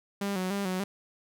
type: tone with vibrato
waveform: sawtooth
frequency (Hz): 192.3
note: G3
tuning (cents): -33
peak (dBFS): -25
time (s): 0.21-0.84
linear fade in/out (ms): 5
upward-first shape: square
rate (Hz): 3.4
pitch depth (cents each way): 68
effects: none